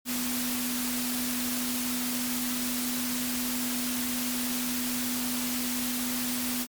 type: tone in noise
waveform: sine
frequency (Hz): 246.9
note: B3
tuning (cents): 0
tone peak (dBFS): -31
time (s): 0.05-6.67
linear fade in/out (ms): 50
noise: white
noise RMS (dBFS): -32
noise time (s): 0.05-6.67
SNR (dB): -2
effects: MP3 96 kbps